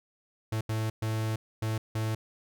45% pulse tone bursts at uneven times, 110 Hz, A2, in tune, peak -28 dBFS, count 5, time 0.52-0.61 / 0.69-0.9 / 1.02-1.36 / 1.62-1.78 / 1.95-2.15 s, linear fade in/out 5 ms, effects none

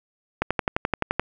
click train, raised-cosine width 0.5 ms, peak -6 dBFS, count 10, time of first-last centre 0.42-1.196 s, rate 11.6 Hz, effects none

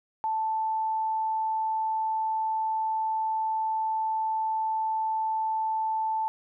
sine tone, 880 Hz, A5, in tune, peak -25 dBFS, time 0.24-6.28 s, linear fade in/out 0 ms, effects none

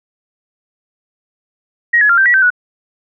sine tone with pitch steps, 1889 / 1691 / 1390 / 1564 / 1936 / 1551 / 1469 Hz, A#6 / G#6 / F6 / G6 / B6 / G6 / F#6, +22 / +31 / -9 / -4 / -35 / -19 / -13 cents, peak -7 dBFS, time 1.93-2.504 s, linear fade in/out 10 ms, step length 82 ms, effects none

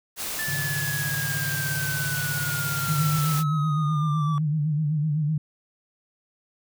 white noise, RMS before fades -31 dBFS, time 0.16-3.44 s, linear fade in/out 50 ms
triangle linear sweep, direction down, 1760 to 1147 Hz, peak -27 dBFS, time 0.39-4.38 s, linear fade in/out 0 ms
sine chord, Ab suspended fourth, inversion none, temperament equal, 103.83 / 138.59 / 155.56 Hz, Ab2 / Db3 / Eb3, 0 / 0 / 0 cents, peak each -37 / -31 / -34 dBFS, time 0.48-3.19 s, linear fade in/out 5 ms
sine tone with vibrato, 151.8 Hz, D#3, 42 cents flat, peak -21 dBFS, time 2.88-5.38 s, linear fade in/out 5 ms, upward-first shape sine, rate 7.9 Hz, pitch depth 78 cents each way
effects none

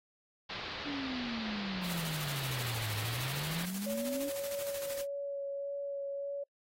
white low-pass noise, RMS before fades -42 dBFS, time 0.49-3.66 s, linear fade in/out 10 ms, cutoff 4500 Hz, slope 48 dB/octave
sine exponential two-way sweep, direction down then up, 293.7 to 103.83 to 293.7 Hz, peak -36 dBFS, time 0.85-4.3 s, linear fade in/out 20 ms, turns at 2.96 s
white noise with tremolo, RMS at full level -42 dBFS, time 1.82-5.06 s, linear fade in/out 50 ms, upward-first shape square, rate 13 Hz, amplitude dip 50%
sine tone with vibrato, 561 Hz, C#5, 21 cents sharp, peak -35 dBFS, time 3.86-6.44 s, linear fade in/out 10 ms, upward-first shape sine, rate 1.7 Hz, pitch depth 10 cents each way
effects noise-tail reverb RT60 0.1 s tail -25 dB re dry + AAC 48 kbps

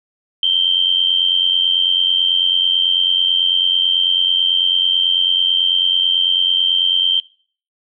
sine tone with amplitude modulation, 3136 Hz, G7, in tune, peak -9 dBFS, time 0.43-7.2 s, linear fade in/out 2 ms, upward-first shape sine, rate 89.1 Hz, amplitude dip 75%, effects noise-tail reverb RT60 0.5 s tail -23 dB re dry

